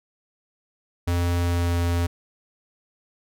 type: tone with pitch glide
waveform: square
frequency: 87 to 86.2 Hz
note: F2 to F2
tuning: -6 to -22 cents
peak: -21 dBFS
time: 1.07-2.07 s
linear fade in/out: 10 ms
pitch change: -16 cents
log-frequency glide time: 1.38-1.78 s
effects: none